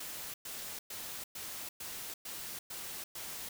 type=noise bursts; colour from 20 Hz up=white; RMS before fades=-43 dBFS; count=8; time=0-3.49 s; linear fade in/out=5 ms; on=340 ms; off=110 ms; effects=none